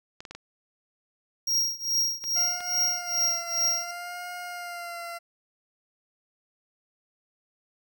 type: clicks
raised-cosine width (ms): 0.2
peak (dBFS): -23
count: 6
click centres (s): 0.205 / 0.252 / 0.31 / 0.35 / 2.24 / 2.606
type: tone with tremolo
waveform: square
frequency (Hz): 5610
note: F8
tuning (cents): +7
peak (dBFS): -21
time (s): 1.47-3.91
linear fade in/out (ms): 5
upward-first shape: triangle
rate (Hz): 2.4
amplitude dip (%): 95
type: tone with vibrato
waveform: 20% pulse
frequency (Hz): 698.5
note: F5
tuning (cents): 0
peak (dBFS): -30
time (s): 2.35-5.19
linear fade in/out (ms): 20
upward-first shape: sine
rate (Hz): 0.63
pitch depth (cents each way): 35
effects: none